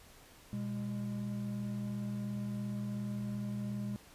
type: tone pair together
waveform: triangle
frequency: 121.4 / 204.2 Hz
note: B2 / G#3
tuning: -29 / -29 cents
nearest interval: major sixth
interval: 900 cents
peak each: -38 / -35 dBFS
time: 0.53-3.96 s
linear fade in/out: 0 ms
effects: pink hiss -58 dBFS RMS until 4.14 s + resampled to 32000 Hz